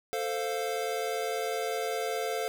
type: chord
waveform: square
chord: F major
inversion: first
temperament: equal with one note detuned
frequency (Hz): 443.6 / 523.3 / 698.5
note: A4 / C5 / F5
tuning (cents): +14 / 0 / 0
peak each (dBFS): -34 / -36 / -35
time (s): 0.13-2.48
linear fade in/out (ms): 0
effects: none